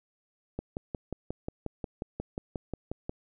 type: click train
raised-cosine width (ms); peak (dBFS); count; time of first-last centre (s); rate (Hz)
2; -20; 15; 0.59-3.094; 5.59
effects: none